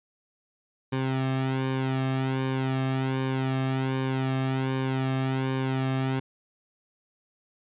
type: tone with flanger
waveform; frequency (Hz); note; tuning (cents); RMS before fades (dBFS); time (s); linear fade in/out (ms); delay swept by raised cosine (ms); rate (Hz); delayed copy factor
sawtooth; 132.1; C3; +17; -27; 0.92-6.2; 10; 1.5 to 2.06; 1.3; -0.75
effects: resampled to 8000 Hz